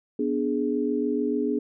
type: chord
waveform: sine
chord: G# diminished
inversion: first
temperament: equal with one note detuned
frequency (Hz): 246.9 / 293.7 / 417.5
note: B3 / D4 / G#4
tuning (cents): 0 / 0 / +9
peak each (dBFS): -27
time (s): 0.19-1.59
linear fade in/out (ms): 5
effects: none